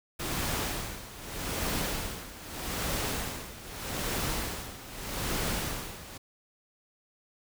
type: noise with tremolo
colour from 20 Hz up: pink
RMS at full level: -31 dBFS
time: 0.19-6.18 s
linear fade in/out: 10 ms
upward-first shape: sine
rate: 0.81 Hz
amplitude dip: 80%
effects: none